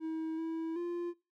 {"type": "tone with pitch steps", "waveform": "triangle", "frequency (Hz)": [320.2, 325.4, 347.2], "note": ["D#4", "E4", "F4"], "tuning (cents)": [50, -22, -10], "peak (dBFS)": -32, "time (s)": [0, 1.14], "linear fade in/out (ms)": 50, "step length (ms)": 380, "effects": ["noise-tail reverb RT60 0.3 s tail -20 dB re dry"]}